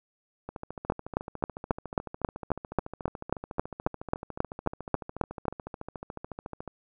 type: two click trains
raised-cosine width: 1 ms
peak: -23 / -9 dBFS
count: 87 / 18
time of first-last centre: 0.49-6.677 / 0.9-5.482 s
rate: 13.9 / 3.71 Hz
effects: none